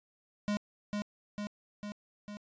square tone with echo, 207 Hz, G#3, 5 cents flat, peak -30 dBFS, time 0.48-0.57 s, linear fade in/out 0 ms, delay 450 ms, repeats 4, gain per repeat -3 dB, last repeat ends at 2.37 s, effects resampled to 16000 Hz

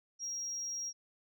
sine tone, 5630 Hz, F8, 13 cents sharp, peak -35 dBFS, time 0.19-0.93 s, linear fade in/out 50 ms, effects tanh soft clip ceiling -33 dBFS

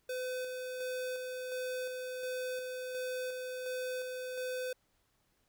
square tone with tremolo, 507 Hz, B4, 45 cents sharp, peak -36 dBFS, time 0.09-4.73 s, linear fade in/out 5 ms, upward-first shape square, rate 1.4 Hz, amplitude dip 30%, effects pink hiss -75 dBFS RMS until 5.48 s

